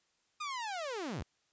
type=linear sweep; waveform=sawtooth; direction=down; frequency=1244.5 to 51.91 Hz; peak=-33 dBFS; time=0.4-1.23 s; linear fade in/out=10 ms; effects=white hiss -75 dBFS RMS until 1.52 s + resampled to 16000 Hz